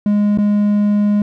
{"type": "tone with dropouts", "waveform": "triangle", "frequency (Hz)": 206.7, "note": "G#3", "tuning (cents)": -8, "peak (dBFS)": -9, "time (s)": [0.06, 1.22], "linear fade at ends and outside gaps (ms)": 2, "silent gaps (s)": [0.375, 0.385], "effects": []}